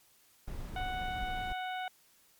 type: noise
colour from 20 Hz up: brown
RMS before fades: -40 dBFS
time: 0.47-1.53 s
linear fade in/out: 10 ms
type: harmonic tone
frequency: 740 Hz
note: F#5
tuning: in tune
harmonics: 1 / 2 / 3 / 4 / 5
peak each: -36 / -42 / -46 / -48 / -50 dBFS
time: 0.76-1.88 s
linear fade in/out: 2 ms
effects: white hiss -65 dBFS RMS until 2.39 s + MP3 96 kbps